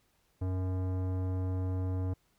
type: tone with tanh clipping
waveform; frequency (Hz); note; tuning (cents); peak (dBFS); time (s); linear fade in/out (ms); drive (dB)
sine; 92.8; F#2; +6; -32; 0.41-2.14; 10; 17
effects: pink hiss -72 dBFS RMS until 2.38 s